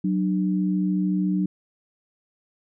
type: tone pair together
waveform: sine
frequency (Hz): 186.21 / 300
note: F#3 / D4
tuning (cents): +11 / +37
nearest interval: minor sixth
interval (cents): 826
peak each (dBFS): -21 / -26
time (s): 0.04-1.46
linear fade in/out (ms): 5
effects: none